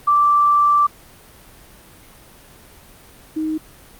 sine tone pair in turn, 1170 / 313 Hz, D6 / D#4, -7 / +10 cents, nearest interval octave + major seventh, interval 2283 cents, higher first, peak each -11 / -19 dBFS, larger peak first, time 0.07-0.87 / 3.36-3.58 s, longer first, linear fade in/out 10 ms, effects pink hiss -45 dBFS RMS until 3.99 s + Opus 32 kbps

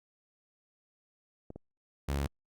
clicks, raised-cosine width 2 ms, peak -30 dBFS, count 2, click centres 1.504 / 1.56 s
sawtooth tone, 70 Hz, C#2, 18 cents sharp, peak -26 dBFS, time 2.08-2.27 s, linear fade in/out 10 ms
effects Opus 32 kbps

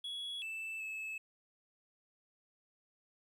triangle tone with pitch steps, 3359 / 2643 / 2601 Hz, G#7 / E7 / E7, +19 / +4 / -24 cents, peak -38 dBFS, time 0.04-1.18 s, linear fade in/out 5 ms, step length 380 ms, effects 12-bit

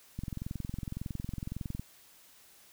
click train, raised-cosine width 5 ms, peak -24 dBFS, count 36, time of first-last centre 0.19-1.796 s, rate 21.8 Hz, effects white hiss -59 dBFS RMS until 2.72 s

